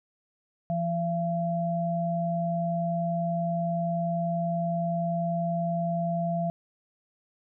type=tone pair together; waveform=sine; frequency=169.56 / 680 Hz; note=E3 / F5; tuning=+49 / -46 cents; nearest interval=2 octaves; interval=2405 cents; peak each=-28 dBFS; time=0.7-6.5 s; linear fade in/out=0 ms; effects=none